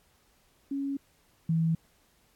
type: tone pair in turn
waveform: sine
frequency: 277.2 / 163.21 Hz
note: C#4 / E3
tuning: 0 / -17 cents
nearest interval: major sixth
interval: 917 cents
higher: first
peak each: -29 / -23 dBFS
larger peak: second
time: 0.71-0.97 / 1.49-1.75 s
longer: neither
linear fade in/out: 5 ms
effects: pink hiss -66 dBFS RMS until 2.35 s + AAC 64 kbps